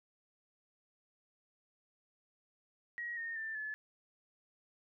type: tone with pitch steps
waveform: sine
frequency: 1899 / 1838.6 / 1780 / 1723.4 Hz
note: A#6 / A#6 / A6 / A6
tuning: +32 / -24 / +20 / -36 cents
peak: -38 dBFS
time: 2.98-3.74 s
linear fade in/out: 0 ms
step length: 190 ms
effects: none